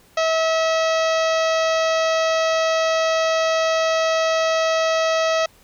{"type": "harmonic tone", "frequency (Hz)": 646, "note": "E5", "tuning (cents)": -35, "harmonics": [1, 2, 3, 4, 5, 6, 7, 8, 9, 10], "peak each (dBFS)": [-18, -24, -28, -30, -32, -34, -35, -36, -37, -38], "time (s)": [0.17, 5.46], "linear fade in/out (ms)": 5, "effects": ["pink hiss -53 dBFS RMS until 5.63 s"]}